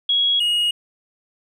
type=tone pair in turn; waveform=sine / triangle; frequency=3322 / 2879 Hz; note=G#7 / F#7; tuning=0 / -48 cents; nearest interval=major second; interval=248 cents; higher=first; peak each=-15 dBFS; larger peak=neither; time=0.09-0.4 / 0.4-0.71 s; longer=neither; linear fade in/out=5 ms; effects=none